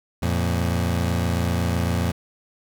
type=tone pair together; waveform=25% pulse; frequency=86.1 / 113.93 Hz; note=F2 / A#2; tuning=-24 / -39 cents; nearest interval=perfect fourth; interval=485 cents; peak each=-18 / -22 dBFS; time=0.22-2.12 s; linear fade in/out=10 ms; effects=none